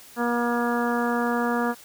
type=harmonic tone with a mistuned harmonic; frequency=238.9 Hz; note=A#3; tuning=43 cents sharp; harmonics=1 / 2 / 3 / 4 / 5 / 6 / 7; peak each=-25 / -28 / -30 / -31 / -32 / -33 / -33 dBFS; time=0.16-1.75 s; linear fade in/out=50 ms; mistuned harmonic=6; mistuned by=-21 cents; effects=white hiss -48 dBFS RMS until 1.84 s